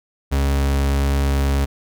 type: tone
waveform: 40% pulse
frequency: 69.3 Hz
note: C#2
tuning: in tune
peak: -15 dBFS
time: 0.31-1.66 s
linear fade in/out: 20 ms
effects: none